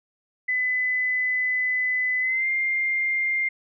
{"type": "tone with pitch glide", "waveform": "sine", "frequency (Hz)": [2008, 2108], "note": ["B6", "C7"], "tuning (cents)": [28, 12], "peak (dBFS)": -21, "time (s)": [0.48, 3.49], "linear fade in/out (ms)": 10, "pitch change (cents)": 84, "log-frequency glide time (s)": [2.2, 2.48], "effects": []}